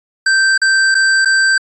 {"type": "tone with dropouts", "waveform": "square", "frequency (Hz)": 1562, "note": "G6", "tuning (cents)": -7, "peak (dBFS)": -10, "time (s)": [0.26, 1.58], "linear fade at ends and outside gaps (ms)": 5, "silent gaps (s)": [[0.578, 0.616], [0.945, 0.95], [1.249, 1.256]], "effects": ["resampled to 22050 Hz"]}